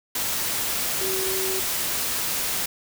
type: tone in noise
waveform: sine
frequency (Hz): 380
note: F#4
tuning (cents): +46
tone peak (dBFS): -28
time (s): 1.01-1.6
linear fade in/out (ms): 5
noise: white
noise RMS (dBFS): -26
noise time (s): 0.15-2.66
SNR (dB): -5
effects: none